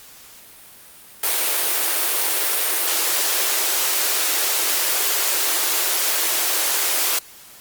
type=high-pass noise; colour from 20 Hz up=white; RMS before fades=-20 dBFS; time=1.23-7.19 s; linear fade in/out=5 ms; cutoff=310 Hz; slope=96 dB/octave; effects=white hiss -44 dBFS RMS until 7.6 s + Opus 48 kbps